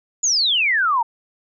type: exponential sweep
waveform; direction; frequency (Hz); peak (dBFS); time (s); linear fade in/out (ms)
sine; down; 7040 to 884; -15; 0.23-1.03; 10
effects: none